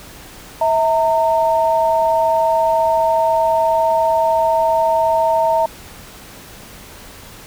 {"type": "tone pair together", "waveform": "sine", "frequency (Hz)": [649, 914.8], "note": ["E5", "A#5"], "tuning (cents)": [-27, -33], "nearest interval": "tritone", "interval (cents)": 594, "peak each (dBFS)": -15, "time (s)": [0.61, 5.66], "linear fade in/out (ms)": 5, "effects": ["pink hiss -38 dBFS RMS until 7.46 s"]}